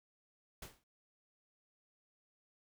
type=noise with exponential decay; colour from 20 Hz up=pink; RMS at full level=-45 dBFS; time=0.62-0.84 s; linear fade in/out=5 ms; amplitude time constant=47 ms; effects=none